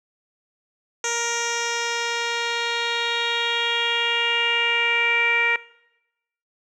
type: tone with low-pass filter sweep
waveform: 10% pulse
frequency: 469 Hz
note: A#4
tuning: 11 cents sharp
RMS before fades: -23 dBFS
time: 1.04-5.56 s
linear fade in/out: 2 ms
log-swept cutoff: 6300 to 2200 Hz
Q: 4.8
effects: noise-tail reverb RT60 0.9 s tail -20 dB re dry